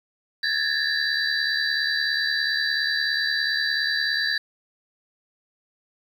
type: tone cluster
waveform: sine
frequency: 1657 / 1727 / 1804 / 3967 / 4648 Hz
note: G#6 / A6 / A6 / B7 / D8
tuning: -4 / -33 / +43 / +7 / -19 cents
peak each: -28 dBFS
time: 0.43-4.38 s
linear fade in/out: 5 ms
effects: 8-bit